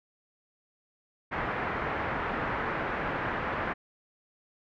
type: low-pass noise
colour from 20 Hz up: white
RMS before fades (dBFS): -32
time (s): 1.31-3.74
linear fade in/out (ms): 20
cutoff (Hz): 1800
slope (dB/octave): 24
effects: none